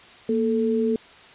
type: tone pair together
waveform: sine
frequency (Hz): 233.1 / 440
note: A#3 / A4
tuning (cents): 0 / 0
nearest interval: major seventh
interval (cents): 1100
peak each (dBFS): -22 / -22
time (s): 0.29-0.96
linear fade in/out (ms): 2
effects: white hiss -47 dBFS RMS until 1.34 s + resampled to 8000 Hz